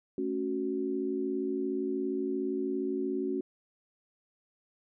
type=chord; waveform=sine; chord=F# minor; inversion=first; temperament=equal; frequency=220 / 277.2 / 370 Hz; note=A3 / C#4 / F#4; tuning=0 / 0 / 0 cents; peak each=-38 / -33 / -32 dBFS; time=0.18-3.41 s; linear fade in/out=2 ms; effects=none